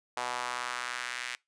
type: tone with high-pass filter sweep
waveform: sawtooth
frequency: 123.47 Hz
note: B2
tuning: in tune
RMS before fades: -36 dBFS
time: 0.17-1.35 s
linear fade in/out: 0 ms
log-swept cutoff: 820 to 2000 Hz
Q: 1.8
effects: noise-tail reverb RT60 0.2 s tail -24 dB re dry + resampled to 22050 Hz